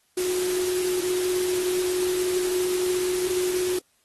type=tone in noise; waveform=sine; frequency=364.2 Hz; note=F#4; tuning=27 cents flat; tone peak=-23 dBFS; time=0.17-3.79 s; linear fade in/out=5 ms; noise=white; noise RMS=-32 dBFS; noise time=0.17-3.79 s; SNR=+6 dB; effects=white hiss -66 dBFS RMS until 4.04 s + AAC 32 kbps